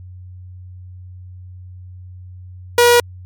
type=tone; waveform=sawtooth; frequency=480.5 Hz; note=B4; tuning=48 cents flat; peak=-4 dBFS; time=2.78-3 s; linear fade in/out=2 ms; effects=added 91 Hz sine -33 dBFS peak until 3.25 s + MP3 96 kbps